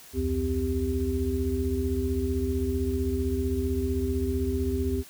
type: tone cluster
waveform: sine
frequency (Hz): 68.9 / 84.5 / 257 / 392.7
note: C#2 / E2 / C4 / G4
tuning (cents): -10 / +43 / -31 / +3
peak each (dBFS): -30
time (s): 0.13-5.04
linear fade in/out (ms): 50
effects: white hiss -49 dBFS RMS until 5.09 s

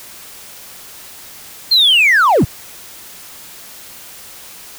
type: linear sweep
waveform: triangle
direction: down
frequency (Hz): 4269 to 57.4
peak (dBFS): -5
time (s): 1.71-2.45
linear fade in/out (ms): 10
effects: tanh soft clip ceiling -3 dBFS + white hiss -36 dBFS RMS until 4.78 s

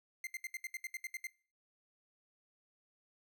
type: tone bursts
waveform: 45% pulse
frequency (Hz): 2093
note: C7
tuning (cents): 0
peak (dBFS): -39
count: 11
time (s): 0.24-1.27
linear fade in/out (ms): 2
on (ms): 30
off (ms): 70
effects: noise-tail reverb RT60 0.4 s tail -21 dB re dry

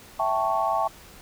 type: chord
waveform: sine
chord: A dominant seventh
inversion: second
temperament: equal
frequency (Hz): 659.3 / 784 / 880 / 1108.7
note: E5 / G5 / A5 / C#6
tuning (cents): 0 / 0 / 0 / 0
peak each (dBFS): -27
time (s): 0.19-0.88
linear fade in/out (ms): 10
effects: pink hiss -48 dBFS RMS until 1.21 s

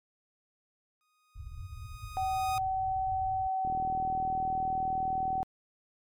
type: tone with exponential growth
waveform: sawtooth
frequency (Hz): 1243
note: D#6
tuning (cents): -2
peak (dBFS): -30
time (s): 1.01-2.58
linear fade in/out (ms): 0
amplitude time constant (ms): 340
type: low-pass noise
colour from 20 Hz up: white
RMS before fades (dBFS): -43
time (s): 1.35-3.48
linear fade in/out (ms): 20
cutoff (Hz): 110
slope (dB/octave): 48
type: tone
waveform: sine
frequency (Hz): 760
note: F#5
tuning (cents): +46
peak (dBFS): -28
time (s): 2.17-5.43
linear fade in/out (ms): 0
type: click train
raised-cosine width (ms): 3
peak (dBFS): -29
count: 72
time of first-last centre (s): 3.65-5.429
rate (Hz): 39.9
effects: MP3 96 kbps

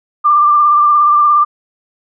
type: tone with vibrato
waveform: sine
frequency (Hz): 1185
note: D6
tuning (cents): +15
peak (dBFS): -6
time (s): 0.24-1.45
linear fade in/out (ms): 20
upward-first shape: triangle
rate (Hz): 17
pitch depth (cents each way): 32
effects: none

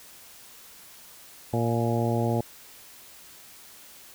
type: harmonic tone with a mistuned harmonic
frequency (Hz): 116.54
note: A#2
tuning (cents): 0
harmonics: 1 / 2 / 3 / 4 / 5 / 6 / 7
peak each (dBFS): -26 / -29 / -31 / -32 / -33 / -34 / -34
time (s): 1.53-2.41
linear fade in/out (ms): 5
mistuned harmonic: 7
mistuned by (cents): +39
effects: white hiss -49 dBFS RMS until 4.14 s

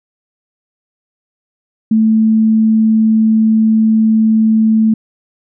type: tone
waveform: sine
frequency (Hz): 220.2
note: A3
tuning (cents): +2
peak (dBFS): -7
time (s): 1.91-4.94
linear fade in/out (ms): 5
effects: none

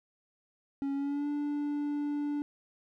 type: tone with pitch glide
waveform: triangle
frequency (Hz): 277.2 to 291.7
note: C#4 to D4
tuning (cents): 0 to -12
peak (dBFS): -28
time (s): 0.82-2.42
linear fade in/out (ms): 0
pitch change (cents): +88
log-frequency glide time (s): 0.94-1.28
effects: none

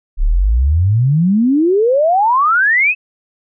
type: exponential sweep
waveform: sine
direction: up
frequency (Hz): 32 to 2643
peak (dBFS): -9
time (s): 0.17-2.95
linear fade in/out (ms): 50
effects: none

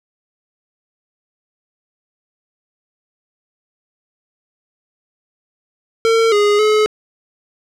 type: tone with pitch steps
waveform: square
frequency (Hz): 453.3 / 413.1 / 427.7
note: A#4 / G#4 / A4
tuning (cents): -48 / -9 / -49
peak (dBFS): -11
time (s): 6.05-6.86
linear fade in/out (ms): 0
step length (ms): 270
effects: low-pass 6000 Hz 12 dB/octave + 7-bit

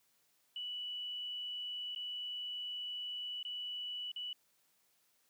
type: tone with dropouts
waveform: sine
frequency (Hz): 2957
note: F#7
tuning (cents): -2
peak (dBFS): -39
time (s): 0.56-4.33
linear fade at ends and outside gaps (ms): 2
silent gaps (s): 1.949-1.96 / 3.429-3.45 / 4.117-4.161
effects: white hiss -74 dBFS RMS until 5.29 s + high-pass 100 Hz 12 dB/octave

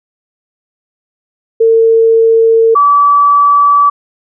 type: tone pair in turn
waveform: sine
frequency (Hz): 452.5 / 1151.1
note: A4 / D6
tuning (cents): +48 / -35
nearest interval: octave + major third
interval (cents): 1617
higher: second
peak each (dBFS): -4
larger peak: neither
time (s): 1.6-2.75 / 2.75-3.9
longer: neither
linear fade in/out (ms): 10
effects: none

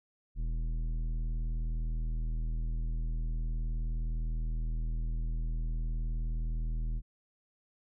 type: tone with tanh clipping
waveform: sine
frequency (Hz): 40.21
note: E1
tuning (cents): -42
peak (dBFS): -32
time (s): 0.35-7.02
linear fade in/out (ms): 50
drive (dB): 11
effects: none

